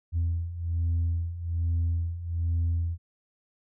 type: beating tone pair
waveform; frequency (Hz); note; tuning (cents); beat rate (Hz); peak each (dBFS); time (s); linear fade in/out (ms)
sine; 83.4 / 84.6; E2 / E2; +21 / +45; 1.2; -29 / -25; 0.12-2.98; 50
effects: tanh soft clip ceiling -21 dBFS